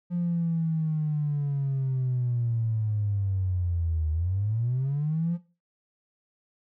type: linear two-way sweep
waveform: triangle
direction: down then up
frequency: 176.4 to 77 to 176.4 Hz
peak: -20 dBFS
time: 0.1-5.38 s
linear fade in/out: 50 ms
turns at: 4.11 s
effects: noise-tail reverb RT60 0.3 s tail -18 dB re dry + tanh soft clip ceiling -22 dBFS